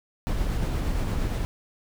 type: noise with tremolo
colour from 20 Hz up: brown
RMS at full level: -25 dBFS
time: 0.27-1.45 s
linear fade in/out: 0 ms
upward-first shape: sine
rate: 8.6 Hz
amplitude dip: 25%
effects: none